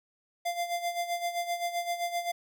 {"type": "tone with tremolo", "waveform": "square", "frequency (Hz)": 694, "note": "F5", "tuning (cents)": -11, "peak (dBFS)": -28, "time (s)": [0.45, 2.32], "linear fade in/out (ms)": 10, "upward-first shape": "sine", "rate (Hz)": 7.7, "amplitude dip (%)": 70, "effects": []}